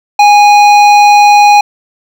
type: tone with hard clipping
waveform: sine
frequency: 825 Hz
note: G#5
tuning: 12 cents flat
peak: -3 dBFS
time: 0.19-1.61 s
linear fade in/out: 5 ms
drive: 12 dB
effects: none